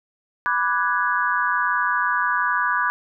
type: chord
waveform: sine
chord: G# half-diminished seventh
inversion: first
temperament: equal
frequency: 987.8 / 1174.7 / 1480 / 1661.2 Hz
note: B5 / D6 / F#6 / G#6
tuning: 0 / 0 / 0 / 0 cents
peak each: -24 dBFS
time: 0.46-2.9 s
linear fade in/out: 0 ms
effects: none